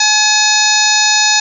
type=harmonic tone with a mistuned harmonic; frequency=850 Hz; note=G#5; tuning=40 cents sharp; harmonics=1 / 2 / 3 / 4 / 5 / 6 / 7 / 8; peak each=-17 / -17 / -17 / -17 / -17 / -17 / -17 / -17 dBFS; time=0-1.4 s; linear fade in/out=5 ms; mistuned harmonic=4; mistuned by=+140 cents; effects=none